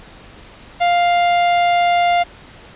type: tone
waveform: 45% pulse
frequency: 700 Hz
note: F5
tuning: 4 cents sharp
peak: -12 dBFS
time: 0.8-2.24 s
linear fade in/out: 20 ms
effects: pink hiss -41 dBFS RMS until 2.75 s + resampled to 8000 Hz